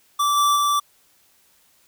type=tone with level steps; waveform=square; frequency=1164 Hz; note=D6; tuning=16 cents flat; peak=-18 / -16 / -18 dBFS; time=0.19-0.8 s; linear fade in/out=10 ms; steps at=0.36 / 0.55 s; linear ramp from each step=20 ms; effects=white hiss -59 dBFS RMS until 1.87 s